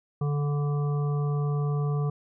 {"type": "harmonic tone", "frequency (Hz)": 145.3, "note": "D3", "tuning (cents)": -18, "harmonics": [1, 3, 5, 7, 8], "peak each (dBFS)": [-24, -35, -42, -47, -41], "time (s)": [0.21, 2.1], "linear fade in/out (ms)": 5, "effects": []}